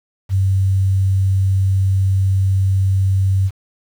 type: tone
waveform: sine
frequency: 96 Hz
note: G2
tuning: 36 cents flat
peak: -12 dBFS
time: 0.29-3.51 s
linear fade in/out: 50 ms
effects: 7-bit